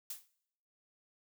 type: noise with exponential decay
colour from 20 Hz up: blue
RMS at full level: -37 dBFS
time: 0.1-0.28 s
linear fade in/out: 5 ms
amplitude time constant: 37 ms
effects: noise-tail reverb RT60 0.7 s tail -20 dB re dry